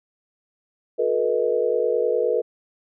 sine tone cluster, 362.4 / 434.2 / 483.9 / 631 Hz, F#4 / A4 / B4 / D#5, -36 / -23 / -35 / +24 cents, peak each -29 / -23 / -21 / -28 dBFS, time 0.98-2.42 s, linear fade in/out 20 ms, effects none

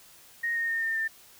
sine tone with pitch steps, 1864.7 / 1846.5 / 1828.4 / 1810.6 / 1792.9 Hz, A#6 / A#6 / A#6 / A6 / A6, 0 / -17 / -34 / +49 / +32 cents, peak -26 dBFS, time 0.43-1.08 s, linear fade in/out 10 ms, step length 130 ms, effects white hiss -54 dBFS RMS until 1.39 s

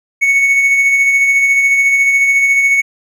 triangle tone with tremolo, 2217 Hz, C#7, in tune, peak -5 dBFS, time 0.21-2.82 s, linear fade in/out 20 ms, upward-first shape sine, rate 14 Hz, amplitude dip 35%, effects none

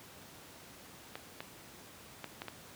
clicks, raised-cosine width 0.3 ms, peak -24 dBFS, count 5, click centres 1.155 / 1.405 / 2.243 / 2.419 / 2.483 s, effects pink hiss -53 dBFS RMS until 2.75 s + high-pass 100 Hz 12 dB/octave

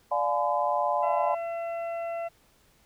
sine chord, D diminished seventh, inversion none, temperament just, 587.3 / 704.8 / 845.8 / 1014.9 Hz, D5 / F5 / Ab5 / Cb6, 0 / +16 / +31 / +47 cents, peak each -29 dBFS, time 0.11-1.35 s, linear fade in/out 10 ms
harmonic tone, 675 Hz, E5, 41 cents sharp, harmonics 1 / 2 / 3 / 4, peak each -30 / -44 / -48 / -47 dBFS, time 1.02-2.29 s, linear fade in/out 20 ms
effects pink hiss -63 dBFS RMS until 2.85 s

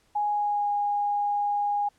sine tone with pitch glide, 830.6 to 820.1 Hz, G#5 to G#5, 0 to -22 cents, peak -23 dBFS, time 0.15-1.89 s, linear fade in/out 10 ms, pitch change -22 cents, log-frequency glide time 0.29-0.71 s, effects pink hiss -65 dBFS RMS until 1.98 s + low-pass 10000 Hz 12 dB/octave

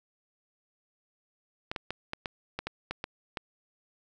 clicks, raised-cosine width 0.3 ms, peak -17 dBFS, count 10, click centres 1.715 / 1.762 / 1.906 / 2.134 / 2.258 / 2.59 / 2.67 / 2.91 / 3.041 / 3.372 s, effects none

